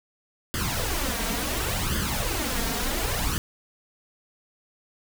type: noise with flanger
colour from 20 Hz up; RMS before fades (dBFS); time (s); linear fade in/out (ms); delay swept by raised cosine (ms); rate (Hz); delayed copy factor
pink; -27; 0.54-3.38; 0; 0.62 to 4.42; 0.7; +0.7
effects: none